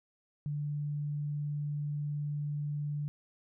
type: tone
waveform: sine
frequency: 146.9 Hz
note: D3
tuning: 1 cent sharp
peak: -32 dBFS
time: 0.46-3.08 s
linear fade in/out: 0 ms
effects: none